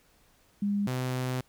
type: tone pair in turn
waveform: sine / sawtooth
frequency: 202.8 / 127.73 Hz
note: G#3 / C3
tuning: -41 / -41 cents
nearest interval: minor sixth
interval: 800 cents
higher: first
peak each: -25 dBFS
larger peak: neither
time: 0.62-0.87 / 0.87-1.41 s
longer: second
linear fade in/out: 5 ms
effects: pink hiss -64 dBFS RMS until 1.48 s